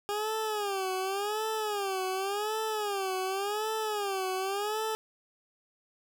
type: tone with vibrato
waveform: 20% pulse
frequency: 405.4 Hz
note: G#4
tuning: 42 cents flat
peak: -25 dBFS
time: 0.09-4.95 s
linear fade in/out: 0 ms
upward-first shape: sine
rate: 0.89 Hz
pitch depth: 140 cents each way
effects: none